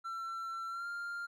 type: tone with pitch glide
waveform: triangle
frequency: 1348 to 1397.2 Hz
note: E6 to F6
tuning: +38 to 0 cents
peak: -36 dBFS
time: 0.04-1.27 s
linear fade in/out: 20 ms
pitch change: +62 cents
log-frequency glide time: 0.69-0.87 s
effects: none